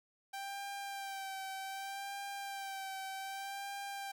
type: tone with vibrato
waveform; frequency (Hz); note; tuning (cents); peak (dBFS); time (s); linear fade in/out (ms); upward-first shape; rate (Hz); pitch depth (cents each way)
sawtooth; 784; G5; 0; -37; 0.33-4.12; 10; sine; 0.65; 30
effects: none